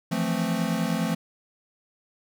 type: chord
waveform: square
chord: F major seventh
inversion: third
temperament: equal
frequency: 164.81 / 174.61 / 220 / 261.6 Hz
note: E3 / F3 / A3 / C4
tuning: 0 / 0 / 0 / 0 cents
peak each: -32 / -29 / -29 / -32 dBFS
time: 0.11-1.15 s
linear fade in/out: 10 ms
effects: none